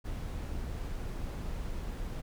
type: noise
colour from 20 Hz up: brown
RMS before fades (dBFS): -37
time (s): 0.04-2.22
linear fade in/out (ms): 20
effects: none